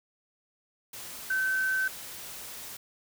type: tone in noise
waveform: sine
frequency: 1536 Hz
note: G6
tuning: 36 cents flat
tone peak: -25 dBFS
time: 1.3-1.88 s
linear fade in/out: 5 ms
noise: white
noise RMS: -42 dBFS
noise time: 0.93-2.77 s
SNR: +14 dB
effects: none